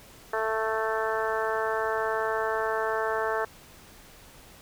harmonic tone, 220.7 Hz, A3, 5 cents sharp, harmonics 2 / 3 / 4 / 5 / 6 / 7 / 8, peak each -30 / -32 / -33 / -34 / -35 / -35 / -36 dBFS, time 0.33-3.45 s, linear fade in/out 5 ms, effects pink hiss -51 dBFS RMS until 4.61 s

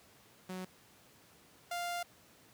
sawtooth tone pair in turn, 185 / 698.5 Hz, F#3 / F5, 0 / 0 cents, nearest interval octave + major seventh, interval 2300 cents, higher second, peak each -36 / -32 dBFS, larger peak second, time 0.49-0.65 / 1.71-2.03 s, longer second, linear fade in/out 5 ms, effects pink hiss -62 dBFS RMS until 2.53 s + high-pass 100 Hz 12 dB/octave

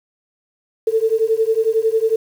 sine beating tone pair, 440 / 451 Hz, A4 / A4, 0 / +43 cents, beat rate 11 Hz, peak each -17 dBFS, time 0.87-2.16 s, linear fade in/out 5 ms, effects 7-bit

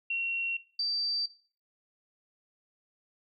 sine tone pair in turn, 2735 / 4659 Hz, F7 / D8, -37 / -15 cents, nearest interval major sixth, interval 922 cents, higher second, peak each -28 / -27 dBFS, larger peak second, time 0.1-0.57 / 0.79-1.26 s, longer neither, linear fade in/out 5 ms, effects noise-tail reverb RT60 0.4 s tail -18 dB re dry

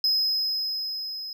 triangle tone with level ramp, 5090 Hz, D#8, 39 cents sharp, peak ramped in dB -18 to -32 dBFS, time 0.04-1.33 s, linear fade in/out 2 ms, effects none

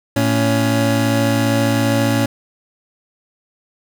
25% pulse tone pair together, 112.54 / 280 Hz, A2 / C#4, +40 / +18 cents, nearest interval octave + major third, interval 1578 cents, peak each -13 dBFS, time 0.16-2.26 s, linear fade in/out 5 ms, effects none

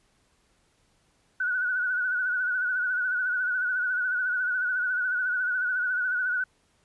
sine tone with vibrato, 1480 Hz, F#6, in tune, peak -24 dBFS, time 1.4-6.44 s, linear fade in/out 5 ms, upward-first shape sine, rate 14 Hz, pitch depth 56 cents each way, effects pink hiss -67 dBFS RMS until 6.84 s + resampled to 24000 Hz

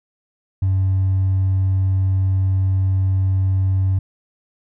triangle tone with hard clipping, 95.1 Hz, F#2, 48 cents sharp, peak -14 dBFS, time 0.62-3.99 s, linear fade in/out 5 ms, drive 2 dB, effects none

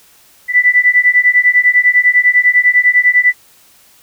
sine beating tone pair, 1975.5 / 1985.5 Hz, B6 / B6, 0 / +9 cents, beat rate 10 Hz, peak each -10 dBFS, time 0.48-3.34 s, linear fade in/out 50 ms, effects white hiss -47 dBFS RMS until 4.02 s

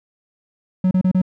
triangle tone bursts, 185 Hz, F#3, in tune, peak -11 dBFS, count 4, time 0.84-1.217 s, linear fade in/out 5 ms, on 71 ms, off 31 ms, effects none

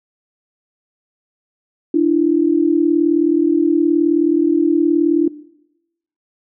sine tone pair together, 297.8 / 336.8 Hz, D4 / E4, +24 / +37 cents, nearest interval major second, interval 213 cents, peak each -14 dBFS, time 1.94-5.28 s, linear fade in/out 5 ms, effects noise-tail reverb RT60 0.9 s tail -21 dB re dry

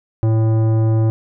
sine tone with tanh clipping, 111.2 Hz, A2, 19 cents sharp, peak -14 dBFS, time 0.23-1.1 s, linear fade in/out 0 ms, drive 14 dB, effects none

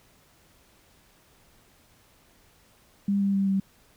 sine tone with pitch steps, 200 / 197.93 / 195.88 / 193.86 Hz, G3 / G3 / G3 / G3, +35 / +17 / -1 / -19 cents, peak -21 dBFS, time 3.08-3.6 s, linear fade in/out 5 ms, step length 130 ms, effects pink hiss -60 dBFS RMS until 3.96 s

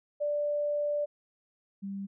sine tone pair in turn, 587.3 / 197.07 Hz, D5 / G3, 0 / +9 cents, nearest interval octave + perfect fifth, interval 1891 cents, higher first, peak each -27 / -34 dBFS, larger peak first, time 0.2-1.06 / 1.82-2.07 s, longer first, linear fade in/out 20 ms, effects none

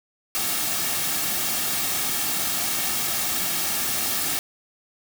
white noise with comb filter, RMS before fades -25 dBFS, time 0.35-4.39 s, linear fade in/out 0 ms, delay 2 ms, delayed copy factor -0.5, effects none

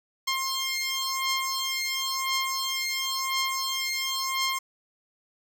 10% pulse beating tone pair, 1062 / 1062.96 Hz, C6 / C6, +25 / +27 cents, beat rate 0.96 Hz, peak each -21 dBFS, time 0.27-4.59 s, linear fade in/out 10 ms, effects none

